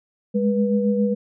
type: tone cluster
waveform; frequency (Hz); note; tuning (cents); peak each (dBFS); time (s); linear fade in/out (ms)
sine; 205.1 / 212.4 / 487.5; G#3 / G#3 / B4; -21 / +39 / -23; -19 / -27 / -22; 0.34-1.15; 20
effects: none